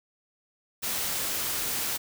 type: noise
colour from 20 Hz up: white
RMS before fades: -30 dBFS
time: 0.82-1.98 s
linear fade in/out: 20 ms
effects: none